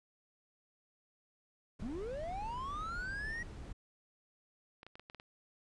brown noise, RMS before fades -46 dBFS, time 1.79-3.73 s, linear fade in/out 10 ms
triangle linear sweep, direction up, 196 to 1918 Hz, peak -37 dBFS, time 1.82-3.43 s, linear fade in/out 5 ms
clicks, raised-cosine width 0.3 ms, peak -35 dBFS, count 7, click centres 4.831 / 4.866 / 4.955 / 4.996 / 5.099 / 5.147 / 5.199 s
effects resampled to 22050 Hz

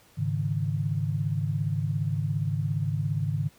sine chord, Ab suspended fourth, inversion none, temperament just, 103.83 / 138.43 / 155.74 Hz, Ab2 / Db3 / Eb3, 0 / -2 / +2 cents, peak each -29 dBFS, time 0.17-3.49 s, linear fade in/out 20 ms, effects pink hiss -58 dBFS RMS until 3.58 s + high-pass 60 Hz 12 dB/octave

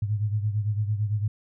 sine beating tone pair, 103.83 / 112.73 Hz, G#2 / A2, 0 / +42 cents, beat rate 8.9 Hz, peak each -24 / -30 dBFS, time 0.02-1.28 s, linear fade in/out 5 ms, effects none

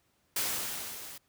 white noise with level ramp, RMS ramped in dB -30 to -46 dBFS, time 0.36-1.18 s, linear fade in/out 5 ms, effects pink hiss -72 dBFS RMS until 1.28 s + high-pass 60 Hz 12 dB/octave

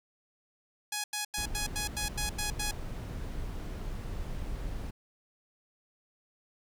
5% pulse tone bursts, 836 Hz, G#5, 11 cents sharp, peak -20 dBFS, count 9, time 0.92-2.712 s, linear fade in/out 5 ms, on 120 ms, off 89 ms
brown noise, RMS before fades -37 dBFS, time 1.37-4.91 s, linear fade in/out 10 ms
effects none

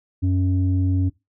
sine tone pair together, 92.5 / 277.6 Hz, F#2 / C#4, 0 / +3 cents, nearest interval octave + perfect fifth, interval 1903 cents, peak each -17 / -23 dBFS, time 0.22-1.1 s, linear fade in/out 20 ms, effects noise-tail reverb RT60 0.2 s tail -19 dB re dry + tanh soft clip ceiling -12 dBFS

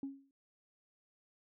sine tone with exponential decay, 274.2 Hz, C#4, 19 cents flat, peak -34 dBFS, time 0.03-0.31 s, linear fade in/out 2 ms, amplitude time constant 59 ms, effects tanh soft clip ceiling -33 dBFS

